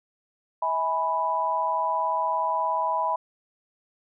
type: chord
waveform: sine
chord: E major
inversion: none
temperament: equal with one note detuned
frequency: 644.2 / 830.6 / 987.8 Hz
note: E5 / G#5 / B5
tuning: -40 / 0 / 0 cents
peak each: -30 / -30 / -24 dBFS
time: 0.62-3.16 s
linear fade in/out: 5 ms
effects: none